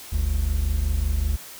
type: tone pair together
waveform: triangle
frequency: 48.08 / 73.42 Hz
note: G1 / D2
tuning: -33 / 0 cents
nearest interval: perfect fifth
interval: 733 cents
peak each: -22 / -20 dBFS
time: 0.12-1.37 s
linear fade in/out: 10 ms
effects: white hiss -41 dBFS RMS until 1.59 s